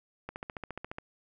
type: click train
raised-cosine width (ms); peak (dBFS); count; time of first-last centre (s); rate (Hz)
0.5; -23; 11; 0.29-0.984; 14.4
effects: none